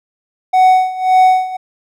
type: tone with tremolo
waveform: triangle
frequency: 745 Hz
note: F#5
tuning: 12 cents sharp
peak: -3 dBFS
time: 0.53-1.57 s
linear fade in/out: 10 ms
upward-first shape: sine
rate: 1.8 Hz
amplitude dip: 85%
effects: none